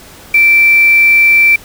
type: tone with quantisation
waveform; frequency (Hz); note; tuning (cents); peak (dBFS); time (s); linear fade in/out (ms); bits
sine; 2340; D7; -7; -4; 0.34-1.56; 5; 4
effects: pink hiss -36 dBFS RMS until 1.64 s